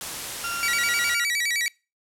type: noise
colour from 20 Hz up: white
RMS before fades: -32 dBFS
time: 0.01-1.14 s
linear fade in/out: 0 ms
type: tone with pitch glide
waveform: 35% pulse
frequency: 1384 to 1404.9 Hz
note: F6 to F6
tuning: -16 to +10 cents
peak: -26 dBFS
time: 0.44-1.24 s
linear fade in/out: 0 ms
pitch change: +26 cents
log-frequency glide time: 0.61-0.92 s
type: tone with vibrato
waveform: sawtooth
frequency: 2100 Hz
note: C7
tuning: 6 cents sharp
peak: -19 dBFS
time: 0.63-1.68 s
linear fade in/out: 0 ms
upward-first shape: square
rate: 9.7 Hz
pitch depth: 150 cents each way
effects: noise-tail reverb RT60 0.3 s tail -24 dB re dry + low-pass 12000 Hz 12 dB/octave